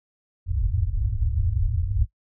white low-pass noise, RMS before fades -23 dBFS, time 0.46-2.07 s, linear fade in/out 50 ms, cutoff 110 Hz, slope 96 dB/octave, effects noise-tail reverb RT60 0.1 s tail -21 dB re dry

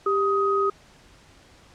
sine tone pair together, 395.3 / 1255 Hz, G4 / D#6, +15 / +15 cents, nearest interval octave + minor sixth, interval 2000 cents, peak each -22 dBFS, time 0.06-0.7 s, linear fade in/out 5 ms, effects pink hiss -53 dBFS RMS until 1.74 s + low-pass 7000 Hz 12 dB/octave

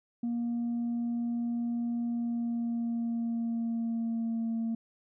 sine tone with pitch glide, 236.3 to 227.5 Hz, A#3 to A#3, +24 to -42 cents, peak -27 dBFS, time 0.23-4.75 s, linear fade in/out 5 ms, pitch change -66 cents, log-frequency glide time 2.05-4.55 s, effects tanh soft clip ceiling -27 dBFS

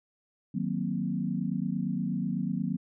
sine chord, C half-diminished seventh, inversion first, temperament equal, 155.56 / 185 / 233.1 / 261.6 Hz, Eb3 / Gb3 / Bb3 / C4, 0 / 0 / 0 / 0 cents, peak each -35 / -31 / -33 / -36 dBFS, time 0.54-2.77 s, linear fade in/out 10 ms, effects none

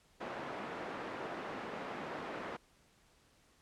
pink band-pass noise, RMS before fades -43 dBFS, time 0.2-2.57 s, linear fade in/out 10 ms, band 280 to 1700 Hz, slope 12 dB/octave, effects pink hiss -68 dBFS RMS until 3.61 s + low-pass 10000 Hz 12 dB/octave

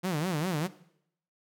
sawtooth tone with vibrato, 167.2 Hz, E3, 25 cents sharp, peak -24 dBFS, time 0.03-0.68 s, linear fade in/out 20 ms, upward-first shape sine, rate 5 Hz, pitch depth 230 cents each way, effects noise-tail reverb RT60 0.7 s tail -17 dB re dry

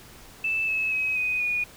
sine tone with pitch steps, 2637 / 2590 / 2544 / 2499 / 2455 Hz, E7 / E7 / D#7 / D#7 / D#7, 0 / -31 / +38 / +7 / -24 cents, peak -23 dBFS, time 0.44-1.64 s, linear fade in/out 5 ms, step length 240 ms, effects pink hiss -48 dBFS RMS until 1.76 s

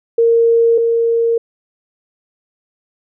sine tone pair in turn, 462.3 / 462.3 Hz, A#4 / A#4, -14 / -14 cents, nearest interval unison, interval 0 cents, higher neither, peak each -8 / -11 dBFS, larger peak first, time 0.18-0.78 / 0.78-1.38 s, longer neither, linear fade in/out 5 ms, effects none

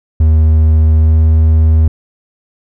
triangle tone with pitch glide, 78.6 to 79.33 Hz, D#2 to D#2, +18 to +34 cents, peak -3 dBFS, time 0.2-1.88 s, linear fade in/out 5 ms, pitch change +16 cents, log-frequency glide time 0.98-1.15 s, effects none

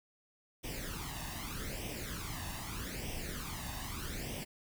pink noise with flanger, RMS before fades -41 dBFS, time 0.63-4.45 s, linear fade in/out 20 ms, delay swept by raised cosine 0.35 to 1.1 ms, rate 0.81 Hz, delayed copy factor +0.7, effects none

